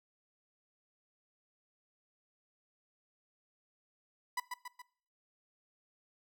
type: tone with echo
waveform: 30% pulse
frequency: 987.8 Hz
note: B5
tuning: in tune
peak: -30 dBFS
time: 4.37-4.4 s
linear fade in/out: 5 ms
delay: 140 ms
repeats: 3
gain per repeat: -5 dB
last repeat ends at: 4.82 s
effects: noise-tail reverb RT60 0.5 s tail -21 dB re dry